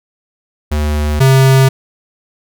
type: tone pair in turn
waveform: square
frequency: 74.8 / 133.28 Hz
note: D2 / C3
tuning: +32 / +32 cents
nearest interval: minor seventh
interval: 1000 cents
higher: second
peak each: -13 / -6 dBFS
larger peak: second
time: 0.71-1.2 / 1.2-1.69 s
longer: neither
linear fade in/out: 10 ms
effects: none